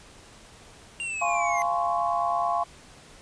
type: linear sweep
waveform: square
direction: down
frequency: 2794 to 2068 Hz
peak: -30 dBFS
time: 1-1.62 s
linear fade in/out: 0 ms
type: chord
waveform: sine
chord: Db major seventh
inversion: first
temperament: just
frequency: 693 / 831.5 / 1039.4 / 1108.7 Hz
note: F5 / Ab5 / C6 / Db6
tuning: -14 / +2 / -12 / 0 cents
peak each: -26 / -30 / -30 / -29 dBFS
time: 1.21-2.64 s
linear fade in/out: 10 ms
effects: pink hiss -50 dBFS RMS until 3.21 s + resampled to 22050 Hz